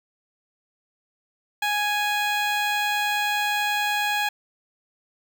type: tone with notch filter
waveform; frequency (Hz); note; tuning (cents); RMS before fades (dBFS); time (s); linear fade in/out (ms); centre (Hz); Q
15% pulse; 830.6; G#5; 0; -24; 1.62-4.29; 5; 9900; 1.3
effects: none